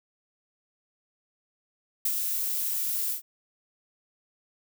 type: noise with ADSR envelope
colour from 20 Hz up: violet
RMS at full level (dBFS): -25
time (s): 2.05-3.22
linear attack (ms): 5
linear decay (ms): 61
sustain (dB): -4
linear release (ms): 110
effects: none